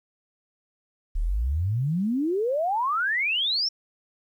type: exponential sweep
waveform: sine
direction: up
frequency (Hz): 34.23 to 5588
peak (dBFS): -22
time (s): 1.15-3.69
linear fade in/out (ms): 10
effects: 10-bit